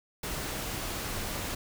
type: noise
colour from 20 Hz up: pink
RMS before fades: -35 dBFS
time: 0.23-1.55 s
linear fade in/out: 5 ms
effects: none